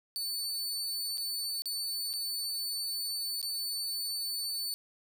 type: tone with dropouts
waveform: sawtooth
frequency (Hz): 4497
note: C#8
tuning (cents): +24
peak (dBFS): -30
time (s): 0.16-4.74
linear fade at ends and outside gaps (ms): 0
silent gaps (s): 1.174-1.18 / 1.62-1.657 / 2.131-2.137 / 3.415-3.428
effects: none